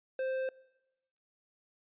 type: tone with tanh clipping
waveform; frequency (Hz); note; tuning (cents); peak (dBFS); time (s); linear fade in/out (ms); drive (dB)
sine; 523.3; C5; 0; -33; 0.19-0.49; 2; 10
effects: noise-tail reverb RT60 1.0 s tail -23 dB re dry + resampled to 8000 Hz